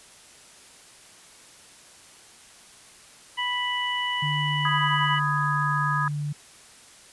harmonic tone, 986 Hz, B5, 3 cents flat, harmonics 1 / 2 / 3, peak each -29 / -29 / -29 dBFS, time 3.37-5.2 s, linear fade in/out 20 ms
sine tone with pitch glide, 148.6 to 146.81 Hz, D3 to D3, +21 to 0 cents, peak -26 dBFS, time 4.22-6.33 s, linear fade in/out 10 ms, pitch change -21 cents, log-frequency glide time 4.43-5.32 s
sine chord, G# minor, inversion first, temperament just, 996.7 / 1245.9 / 1661.2 Hz, B5 / D#6 / G#6, +16 / +2 / 0 cents, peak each -29 / -26 / -28 dBFS, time 4.65-6.08 s, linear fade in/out 2 ms
effects white hiss -50 dBFS RMS until 7.12 s + resampled to 24000 Hz

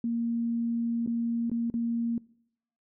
sine tone with dropouts, 233.1 Hz, A#3, in tune, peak -26 dBFS, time 0.04-2.18 s, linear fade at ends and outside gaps 2 ms, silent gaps 1.063-1.074 / 1.498-1.515 / 1.701-1.74 s, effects noise-tail reverb RT60 0.7 s tail -23 dB re dry

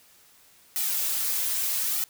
blue noise with flanger, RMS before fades -27 dBFS, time 0.76-2.04 s, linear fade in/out 0 ms, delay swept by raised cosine 1.8 to 5.6 ms, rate 0.78 Hz, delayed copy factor -0.9, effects white hiss -57 dBFS RMS until 2.09 s

